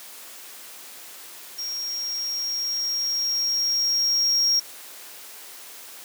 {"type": "tone with level ramp", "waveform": "triangle", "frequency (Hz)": 5588, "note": "F8", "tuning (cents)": 0, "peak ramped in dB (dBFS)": [-27, -16], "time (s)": [1.58, 4.6], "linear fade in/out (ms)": 10, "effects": ["white hiss -42 dBFS RMS until 6.04 s", "high-pass 300 Hz 12 dB/octave"]}